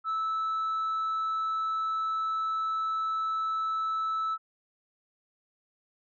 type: tone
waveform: sine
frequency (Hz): 1310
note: E6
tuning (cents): -11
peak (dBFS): -25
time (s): 0.04-4.38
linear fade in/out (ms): 50
effects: tanh soft clip ceiling -26 dBFS